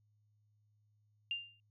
sine tone with exponential decay, 2794 Hz, F7, in tune, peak -32 dBFS, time 1.31-1.6 s, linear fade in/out 1 ms, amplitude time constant 63 ms, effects added 105 Hz sine -70 dBFS peak until 1.7 s

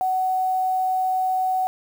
sine tone with quantisation, 748 Hz, F#5, 19 cents sharp, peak -19 dBFS, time 0.01-1.67 s, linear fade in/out 0 ms, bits 7, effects none

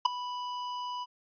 square tone with ADSR envelope, 987.8 Hz, B5, in tune, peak -17 dBFS, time 0.05-1.06 s, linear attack 8 ms, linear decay 7 ms, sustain -18 dB, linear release 35 ms, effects resampled to 11025 Hz

